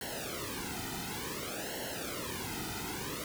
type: noise with flanger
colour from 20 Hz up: pink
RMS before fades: -39 dBFS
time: 0.01-3.24 s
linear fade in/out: 2 ms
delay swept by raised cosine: 0.82 to 1.82 ms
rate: 0.56 Hz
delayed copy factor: -0.95
effects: none